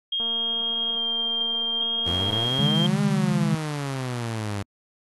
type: tone with vibrato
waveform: sine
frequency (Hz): 3216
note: G7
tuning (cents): +44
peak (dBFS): -23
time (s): 0.12-2.87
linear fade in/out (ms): 5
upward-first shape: square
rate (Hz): 0.59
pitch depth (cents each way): 13
type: click train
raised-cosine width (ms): 1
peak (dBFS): -27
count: 520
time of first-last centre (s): 0.2-2.457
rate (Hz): 230
type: exponential two-way sweep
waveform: sawtooth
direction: up then down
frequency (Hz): 82.41 to 204.2 to 98.3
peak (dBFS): -23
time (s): 2.06-4.63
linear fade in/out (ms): 10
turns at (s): 3.01
type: chord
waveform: sine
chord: C# suspended second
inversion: none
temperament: equal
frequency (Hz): 138.59 / 155.56 / 207.7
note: C#3 / D#3 / G#3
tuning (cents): 0 / 0 / 0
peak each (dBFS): -28 / -24 / -23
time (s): 2.59-3.55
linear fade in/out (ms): 5
effects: AAC 32 kbps